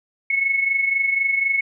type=tone pair together; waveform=sine; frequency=2193 / 2217 Hz; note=C#7 / C#7; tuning=-19 / 0 cents; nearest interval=unison; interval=19 cents; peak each=-18 / -25 dBFS; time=0.3-1.61 s; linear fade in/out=5 ms; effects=none